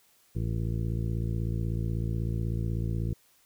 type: harmonic tone with a mistuned harmonic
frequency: 56.2 Hz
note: A1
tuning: 37 cents sharp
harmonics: 1 / 2 / 3 / 4 / 5 / 6 / 7 / 8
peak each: -32 / -30 / -35 / -43 / -48 / -42 / -48 / -49 dBFS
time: 0.35-3.14 s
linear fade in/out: 10 ms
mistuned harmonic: 8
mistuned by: +78 cents
effects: white hiss -64 dBFS RMS until 3.45 s